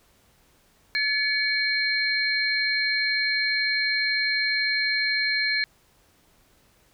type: tone cluster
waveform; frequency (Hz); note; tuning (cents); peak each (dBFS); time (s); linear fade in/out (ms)
sine; 1720 / 2244 / 4174; A6 / C#7 / C8; -40 / +21 / -5; -26; 0.95-5.64; 0
effects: pink hiss -61 dBFS RMS until 6.93 s